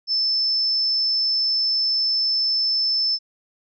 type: tone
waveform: sine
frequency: 5274 Hz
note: E8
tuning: in tune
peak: -18 dBFS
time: 0.07-3.19 s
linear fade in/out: 50 ms
effects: none